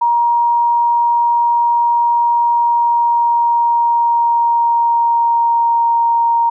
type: tone with pitch glide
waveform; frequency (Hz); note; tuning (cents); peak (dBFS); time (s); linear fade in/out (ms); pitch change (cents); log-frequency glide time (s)
sine; 945 to 932.5; A#5 to A#5; +23 to 0; -10; 0.01-6.5; 10; -23; 2.4-5.91
effects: none